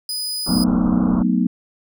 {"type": "tone", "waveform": "sawtooth", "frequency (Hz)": 4978, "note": "D#8", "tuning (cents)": 0, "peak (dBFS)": -20, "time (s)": [0.09, 0.64], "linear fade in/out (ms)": 2}
{"type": "low-pass noise", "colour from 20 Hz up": "pink", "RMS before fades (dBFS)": -27, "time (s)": [0.46, 1.23], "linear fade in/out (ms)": 10, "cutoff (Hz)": 1400, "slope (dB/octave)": 96}
{"type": "chord", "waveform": "sine", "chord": "B dominant seventh", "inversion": "second", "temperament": "just", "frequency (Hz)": [185.21, 222.2, 246.9, 308.7], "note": ["F#3", "A3", "B3", "D#4"], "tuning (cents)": [2, 17, 0, -14], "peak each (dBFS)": [-19, -21, -19, -25], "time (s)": [0.49, 1.47], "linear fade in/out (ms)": 5}
{"effects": []}